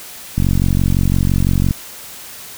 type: click train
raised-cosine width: 5 ms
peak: -3 dBFS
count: 62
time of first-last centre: 0.38-1.709 s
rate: 45.9 Hz
effects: white hiss -34 dBFS RMS until 2.57 s